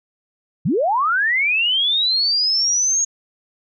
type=linear sweep; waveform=sine; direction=up; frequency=116.54 to 6645 Hz; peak=-15 dBFS; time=0.65-3.05 s; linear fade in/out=10 ms; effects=none